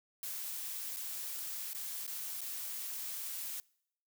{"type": "noise with dropouts", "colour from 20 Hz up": "blue", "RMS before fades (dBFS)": -41, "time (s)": [0.23, 3.6], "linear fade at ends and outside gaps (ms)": 1, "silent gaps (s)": [[0.963, 0.968], [1.733, 1.748], [2.066, 2.077], [2.408, 2.415]], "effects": ["noise-tail reverb RT60 0.7 s tail -25 dB re dry"]}